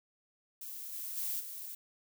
violet noise with level steps, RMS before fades -44 / -41 / -36 / -44 dBFS, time 0.61-1.75 s, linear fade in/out 5 ms, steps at 0.92 / 1.16 / 1.39 s, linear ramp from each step 20 ms, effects none

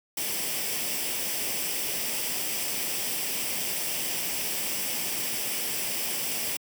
white noise with comb filter, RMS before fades -30 dBFS, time 0.17-6.57 s, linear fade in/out 5 ms, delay 0.37 ms, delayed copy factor +0.55, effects high-pass 150 Hz 12 dB/octave

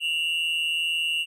triangle tone pair together, 2733 / 2895 Hz, F7 / F#7, -38 / -38 cents, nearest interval minor second, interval 100 cents, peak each -24 dBFS, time 0-1.26 s, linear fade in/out 50 ms, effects tanh soft clip ceiling -15 dBFS

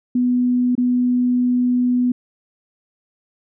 sine tone with dropouts, 247.5 Hz, B3, 4 cents sharp, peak -14 dBFS, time 0.15-2.12 s, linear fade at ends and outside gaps 5 ms, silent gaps 0.753-0.778 s, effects none

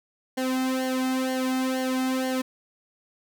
sawtooth tone with flanger, 259.1 Hz, C4, 17 cents flat, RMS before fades -26 dBFS, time 0.37-2.42 s, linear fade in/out 10 ms, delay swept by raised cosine 0.8 to 1.79 ms, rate 2.1 Hz, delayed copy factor -0.95, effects none

